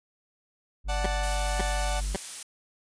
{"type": "tone", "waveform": "triangle", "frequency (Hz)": 49, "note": "G1", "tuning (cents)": 0, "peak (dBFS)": -25, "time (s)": [0.84, 2.17], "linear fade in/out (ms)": 50}
{"type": "chord", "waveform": "sawtooth", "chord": "D major", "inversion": "none", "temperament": "equal", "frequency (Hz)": [587.3, 740, 880], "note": ["D5", "F#5", "A5"], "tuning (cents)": [0, 0, 0], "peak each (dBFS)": [-31, -29, -33], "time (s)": [0.88, 2.01], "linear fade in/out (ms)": 20}
{"type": "tone bursts", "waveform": "15% pulse", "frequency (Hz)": 192.8, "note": "G3", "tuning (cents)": -28, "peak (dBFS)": -20, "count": 3, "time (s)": [1.04, 2.163], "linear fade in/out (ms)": 5, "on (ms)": 21, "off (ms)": 530}
{"type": "noise", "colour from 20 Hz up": "blue", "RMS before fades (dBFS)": -35, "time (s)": [1.23, 2.43], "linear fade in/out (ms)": 5}
{"effects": ["resampled to 22050 Hz"]}